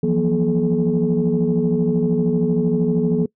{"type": "tone cluster", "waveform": "sine", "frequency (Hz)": [166.7, 179.6, 239.2, 427], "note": ["E3", "F3", "A#3", "G#4"], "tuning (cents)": [20, 49, 45, 48], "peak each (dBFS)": -20, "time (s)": [0.03, 3.26], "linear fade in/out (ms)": 5, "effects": ["noise-tail reverb RT60 0.1 s tail -23 dB re dry", "tanh soft clip ceiling -8 dBFS"]}